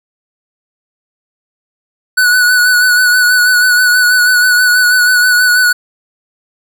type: tone with vibrato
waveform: square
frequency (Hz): 1480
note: F#6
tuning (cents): 0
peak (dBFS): -7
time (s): 2.17-5.73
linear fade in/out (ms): 10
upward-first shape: sine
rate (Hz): 6.2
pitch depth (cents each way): 32
effects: none